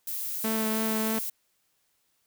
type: noise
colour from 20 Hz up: violet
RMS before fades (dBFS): -33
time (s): 0.07-1.3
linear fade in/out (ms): 5
type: tone with vibrato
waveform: sawtooth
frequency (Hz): 220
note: A3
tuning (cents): 0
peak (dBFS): -23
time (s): 0.44-1.19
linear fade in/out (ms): 5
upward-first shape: triangle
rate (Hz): 3.2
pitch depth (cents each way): 14
effects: white hiss -72 dBFS RMS until 2.26 s